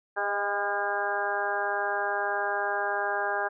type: harmonic tone with a mistuned harmonic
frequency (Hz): 202.4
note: G#3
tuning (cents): -44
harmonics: 2 / 3 / 4 / 5 / 6 / 7 / 8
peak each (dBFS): -35 / -34 / -31 / -37 / -37 / -36 / -31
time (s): 0.16-3.49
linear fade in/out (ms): 20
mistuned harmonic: 3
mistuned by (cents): +31
effects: none